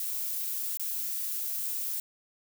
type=noise with dropouts; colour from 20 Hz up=violet; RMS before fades=-33 dBFS; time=0-2 s; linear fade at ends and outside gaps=1 ms; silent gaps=0.772-0.796 s; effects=none